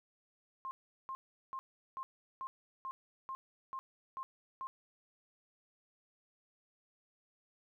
sine tone bursts, 1062 Hz, C6, 25 cents sharp, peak -39 dBFS, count 10, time 0.65-4.67 s, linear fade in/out 0 ms, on 60 ms, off 380 ms, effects 13-bit

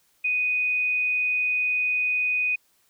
sine tone, 2489 Hz, D#7, in tune, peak -21 dBFS, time 0.24-2.56 s, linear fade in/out 10 ms, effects white hiss -65 dBFS RMS until 2.89 s

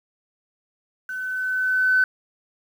sine tone with level ramp, 1514 Hz, F#6, 39 cents sharp, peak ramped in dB -28 to -13 dBFS, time 1.09-2.04 s, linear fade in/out 2 ms, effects tanh soft clip ceiling -9 dBFS + 8-bit

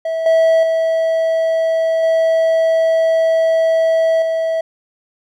triangle tone with level steps, 651 Hz, E5, 22 cents flat, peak -15 / -7 / -11 / -9 / -13 dBFS, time 0.05-4.61 s, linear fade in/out 5 ms, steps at 0.26 / 0.63 / 2.03 / 4.22 s, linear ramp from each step 2 ms, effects none

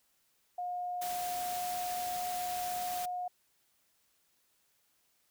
sine tone with pitch glide, 716 to 720.6 Hz, F5 to F#5, +43 to -46 cents, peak -34 dBFS, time 0.58-3.28 s, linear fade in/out 5 ms, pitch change +11 cents, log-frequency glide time 0.89-2.13 s
white noise, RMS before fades -42 dBFS, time 1.01-3.06 s, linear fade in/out 10 ms
effects white hiss -73 dBFS RMS until 5.3 s

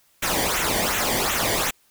pink noise with flanger, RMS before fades -23 dBFS, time 0.22-1.71 s, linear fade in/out 10 ms, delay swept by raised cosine 0.2 to 0.78 ms, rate 2.7 Hz, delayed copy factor -0.7, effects white hiss -61 dBFS RMS until 1.9 s

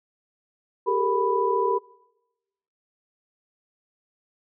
sine tone cluster, 389.7 / 423.7 / 463.8 / 989 Hz, G4 / G#4 / A#4 / B5, -10 / +35 / -9 / +2 cents, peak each -25 / -29 / -26 / -24 dBFS, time 0.86-1.79 s, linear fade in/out 20 ms, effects noise-tail reverb RT60 1.0 s tail -24 dB re dry

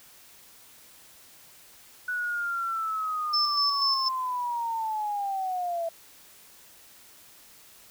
sine linear sweep, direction down, 1484 to 659.3 Hz, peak -27 dBFS, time 2.08-5.89 s, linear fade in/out 5 ms
sine tone with tremolo, 5274 Hz, E8, in tune, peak -22 dBFS, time 3.33-4.09 s, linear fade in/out 10 ms, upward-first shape square, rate 4.1 Hz, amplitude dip 45%
effects white hiss -53 dBFS RMS until 7.9 s

